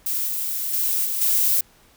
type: noise with level steps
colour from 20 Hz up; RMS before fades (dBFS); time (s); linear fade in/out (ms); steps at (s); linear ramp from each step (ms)
violet; -24 / -26 / -22 / -25 / -19; 0.06-1.61; 5; 0.27 / 0.73 / 1.05 / 1.21; 5
effects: pink hiss -55 dBFS RMS until 1.96 s